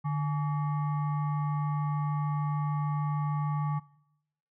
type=tone with frequency modulation; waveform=sine; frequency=148.9 Hz; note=D3; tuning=24 cents sharp; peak=-27 dBFS; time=0.04-3.8 s; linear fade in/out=20 ms; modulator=993 Hz; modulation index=0.53; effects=noise-tail reverb RT60 0.8 s tail -21 dB re dry